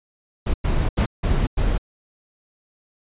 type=noise bursts at uneven times; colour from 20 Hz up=brown; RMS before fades=-19 dBFS; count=5; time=0.46-0.54 / 0.64-0.89 / 0.97-1.06 / 1.23-1.47 / 1.57-1.78 s; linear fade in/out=10 ms; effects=resampled to 8000 Hz